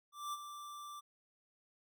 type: tone with ADSR envelope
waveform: square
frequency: 1174.7 Hz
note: D6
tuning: in tune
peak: -38 dBFS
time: 0.12-1.01 s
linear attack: 210 ms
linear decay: 33 ms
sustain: -9 dB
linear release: 21 ms
effects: none